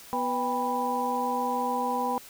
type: harmonic tone with a mistuned harmonic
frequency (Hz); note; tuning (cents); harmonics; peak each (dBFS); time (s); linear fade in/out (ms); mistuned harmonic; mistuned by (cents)
246.6; B3; -2; 1 / 2 / 3 / 4; -33 / -33 / -30 / -29; 0.13-2.18; 0; 3; +120
effects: white hiss -48 dBFS RMS until 2.29 s